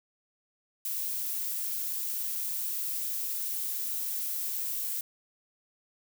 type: noise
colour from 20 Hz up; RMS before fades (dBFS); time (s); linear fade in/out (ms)
violet; -33; 0.85-5.01; 2
effects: none